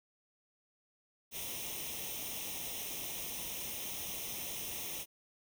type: noise with comb filter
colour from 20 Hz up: white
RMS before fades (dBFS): -41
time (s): 1.31-5.06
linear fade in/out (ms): 50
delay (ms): 0.33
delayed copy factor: +0.75
effects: none